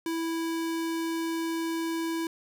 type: tone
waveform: square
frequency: 329.2 Hz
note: E4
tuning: 2 cents flat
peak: -29 dBFS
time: 0.06-2.27 s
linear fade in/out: 2 ms
effects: none